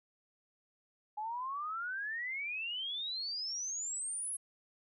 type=exponential sweep; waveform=sine; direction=up; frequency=830.6 to 10860 Hz; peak=-36 dBFS; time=1.17-4.37 s; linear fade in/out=10 ms; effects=none